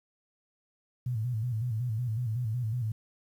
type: tone with vibrato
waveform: sine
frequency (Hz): 116.54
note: A#2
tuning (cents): 0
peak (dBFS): -28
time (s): 1.06-2.92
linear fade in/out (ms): 5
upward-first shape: square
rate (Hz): 5.4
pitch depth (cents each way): 110
effects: 10-bit